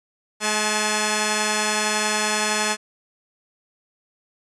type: tone pair together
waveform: 5% pulse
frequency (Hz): 212.3 / 860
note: G#3 / A5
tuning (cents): +38 / -40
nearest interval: 2 octaves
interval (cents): 2422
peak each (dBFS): -11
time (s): 0.4-2.77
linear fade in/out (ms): 50
effects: resampled to 22050 Hz